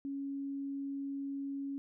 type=tone; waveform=sine; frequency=277.2 Hz; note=C#4; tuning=in tune; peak=-36 dBFS; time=0.05-1.78 s; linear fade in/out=0 ms; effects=none